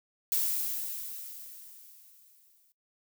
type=noise with exponential decay; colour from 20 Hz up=violet; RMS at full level=-27 dBFS; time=0.32-2.72 s; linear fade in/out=0 ms; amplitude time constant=520 ms; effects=noise-tail reverb RT60 0.1 s tail -18 dB re dry